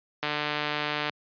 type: click train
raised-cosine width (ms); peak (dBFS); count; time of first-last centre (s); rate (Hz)
0.3; -12; 130; 0.23-1.096; 149
effects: high-pass 150 Hz 12 dB/octave + resampled to 11025 Hz